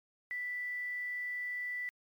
sine tone with quantisation, 1975.5 Hz, B6, in tune, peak -35 dBFS, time 0.31-1.89 s, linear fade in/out 0 ms, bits 10, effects MP3 96 kbps

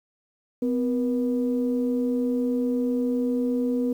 sine tone pair together, 252.5 / 480.4 Hz, B3 / B4, +39 / -48 cents, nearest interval major seventh, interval 1113 cents, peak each -22 / -27 dBFS, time 0.62-3.93 s, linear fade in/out 5 ms, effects tanh soft clip ceiling -14 dBFS + 9-bit

